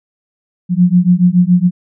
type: beating tone pair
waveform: sine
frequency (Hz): 175 / 182.1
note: F3 / F#3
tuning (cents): +4 / -27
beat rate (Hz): 7.1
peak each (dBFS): -10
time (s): 0.69-1.71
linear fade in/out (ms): 50
effects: none